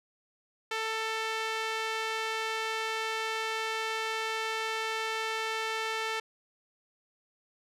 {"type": "tone with band-pass filter", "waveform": "sawtooth", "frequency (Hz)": 443.6, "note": "A4", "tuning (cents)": 14, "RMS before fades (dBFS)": -33, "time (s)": [0.71, 6.2], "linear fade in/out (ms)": 5, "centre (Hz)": 2300, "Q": 0.78, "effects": []}